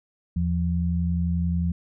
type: tone pair together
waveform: sine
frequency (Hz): 81.18 / 172.5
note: E2 / F3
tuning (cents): -26 / -21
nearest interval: octave + minor second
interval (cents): 1305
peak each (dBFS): -24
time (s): 0.36-1.72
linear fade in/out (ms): 5
effects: none